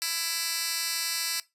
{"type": "tone with high-pass filter", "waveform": "10% pulse", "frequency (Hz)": 331.8, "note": "E4", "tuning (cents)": 11, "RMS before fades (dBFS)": -30, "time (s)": [0.02, 1.4], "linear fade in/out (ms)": 0, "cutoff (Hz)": 3900, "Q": 0.97, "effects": ["noise-tail reverb RT60 0.2 s tail -19 dB re dry", "resampled to 32000 Hz"]}